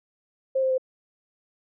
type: tone with pitch steps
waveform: sine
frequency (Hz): 530 / 524.2 / 518.5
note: C5 / C5 / C5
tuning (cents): +22 / +3 / -16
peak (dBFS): -20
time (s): 0.55-0.781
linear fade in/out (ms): 10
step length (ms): 77
effects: none